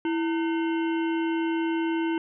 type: harmonic tone with a mistuned harmonic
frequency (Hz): 303.6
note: D#4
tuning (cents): -42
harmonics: 1 / 3 / 5 / 7 / 9 / 10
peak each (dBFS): -24 / -34 / -38 / -41 / -43 / -44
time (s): 0.05-2.18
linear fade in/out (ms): 2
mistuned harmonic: 1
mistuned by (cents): +140
effects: none